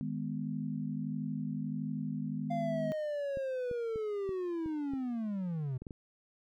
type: chord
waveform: sine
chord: G# minor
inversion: second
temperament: just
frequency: 155.74 / 207.7 / 249.2 Hz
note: D#3 / G#3 / B3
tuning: +2 / 0 / +16 cents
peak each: -38 dBFS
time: 0.01-2.92 s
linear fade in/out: 0 ms
type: linear sweep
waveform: triangle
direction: down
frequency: 698.5 to 123.47 Hz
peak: -31 dBFS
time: 2.5-5.78 s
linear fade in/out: 10 ms
type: clicks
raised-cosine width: 3 ms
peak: -31 dBFS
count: 9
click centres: 3.372 / 3.713 / 3.959 / 4.292 / 4.66 / 4.936 / 5.82 / 5.868 / 5.908 s
effects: none